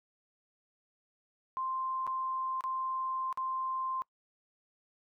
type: tone with dropouts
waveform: sine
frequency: 1046.5 Hz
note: C6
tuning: in tune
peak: -32 dBFS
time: 1.57-4.02 s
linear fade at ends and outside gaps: 0 ms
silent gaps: 2.067-2.075 / 2.608-2.639 / 3.327-3.374 s
effects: noise-tail reverb RT60 0.1 s tail -24 dB re dry